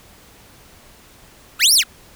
25% pulse linear two-way sweep, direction up then down, 1148 to 5790 to 1148 Hz, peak -6 dBFS, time 1.59-1.84 s, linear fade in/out 50 ms, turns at 1.74 s, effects pink hiss -47 dBFS RMS until 2.15 s

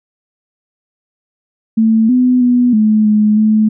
sine tone with pitch steps, 222.5 / 251.1 / 245.7 / 215 / 211.9 / 216 Hz, A3 / B3 / B3 / A3 / G#3 / A3, +20 / +29 / -9 / -40 / +35 / -32 cents, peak -7 dBFS, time 1.77-3.69 s, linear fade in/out 10 ms, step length 320 ms, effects none

